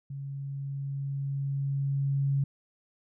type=tone with level ramp; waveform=sine; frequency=138.59 Hz; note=C#3; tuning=in tune; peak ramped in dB=-35 to -23 dBFS; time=0.1-2.44 s; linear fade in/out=5 ms; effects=none